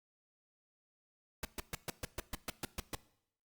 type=noise bursts; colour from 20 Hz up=pink; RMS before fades=-38 dBFS; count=11; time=1.43-2.95 s; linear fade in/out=2 ms; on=20 ms; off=130 ms; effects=noise-tail reverb RT60 0.7 s tail -19 dB re dry + Opus 48 kbps